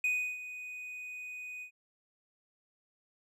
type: tone with ADSR envelope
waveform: triangle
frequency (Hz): 2489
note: D#7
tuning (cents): 0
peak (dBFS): -25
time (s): 0.04-1.71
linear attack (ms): 3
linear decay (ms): 330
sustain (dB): -14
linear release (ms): 89
effects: none